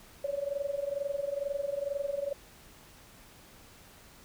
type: tone with amplitude modulation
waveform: sine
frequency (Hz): 564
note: C#5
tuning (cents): +30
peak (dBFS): -27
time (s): 0.24-2.33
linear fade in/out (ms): 5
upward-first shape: sine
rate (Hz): 22.2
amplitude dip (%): 85
effects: pink hiss -55 dBFS RMS until 4.24 s